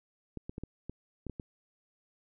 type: clicks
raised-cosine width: 3 ms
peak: -26 dBFS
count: 8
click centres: 0.373 / 0.495 / 0.581 / 0.636 / 0.896 / 1.267 / 1.297 / 1.398 s
effects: none